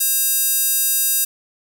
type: tone with high-pass filter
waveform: square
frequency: 540 Hz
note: C#5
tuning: 45 cents flat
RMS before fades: -18 dBFS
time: 0-1.25 s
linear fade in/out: 10 ms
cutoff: 8700 Hz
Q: 0.88
effects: none